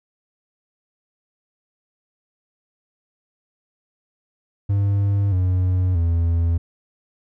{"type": "tone with pitch steps", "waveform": "triangle", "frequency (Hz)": [100, 91.7, 84.09], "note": ["G2", "F#2", "E2"], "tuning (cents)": [35, -15, 35], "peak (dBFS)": -14, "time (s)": [4.69, 6.58], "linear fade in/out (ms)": 10, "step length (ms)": 630, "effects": []}